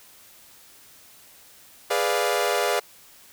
sawtooth chord, G# diminished seventh, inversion none, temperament equal, 415.3 / 493.9 / 587.3 / 698.5 Hz, G#4 / B4 / D5 / F5, 0 / 0 / 0 / 0 cents, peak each -23 dBFS, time 1.9-2.8 s, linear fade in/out 10 ms, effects white hiss -51 dBFS RMS until 3.32 s

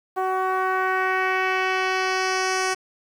10% pulse tone with low-pass filter sweep, 375.3 Hz, F#4, 25 cents sharp, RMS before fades -23 dBFS, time 0.16-2.75 s, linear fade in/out 20 ms, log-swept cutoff 870 to 7700 Hz, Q 1.5, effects 8-bit

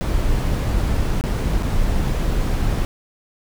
brown noise with dropouts, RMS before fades -19 dBFS, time 0.01-2.85 s, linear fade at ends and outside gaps 0 ms, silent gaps 1.211-1.239 / 1.626-1.632 s, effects none

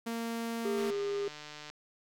sawtooth tone with pitch glide, 230.5 to 228.2 Hz, A#3 to A#3, -19 to -37 cents, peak -30 dBFS, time 0.06-0.91 s, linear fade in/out 10 ms, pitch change -18 cents, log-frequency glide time 0.6-0.79 s
triangle tone, 404.4 Hz, G#4, 46 cents flat, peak -29 dBFS, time 0.65-1.28 s, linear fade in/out 2 ms
click train, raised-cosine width 0.2 ms, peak -28 dBFS, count 139, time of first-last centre 0.78-1.7 s, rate 150 Hz
effects none

